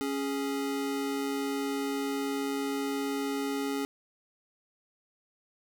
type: tone pair together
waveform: square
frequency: 276.8 / 415.4 Hz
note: C#4 / G#4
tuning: -2 / 0 cents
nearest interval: perfect fifth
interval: 702 cents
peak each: -32 / -35 dBFS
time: 0.01-3.85 s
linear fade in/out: 0 ms
effects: none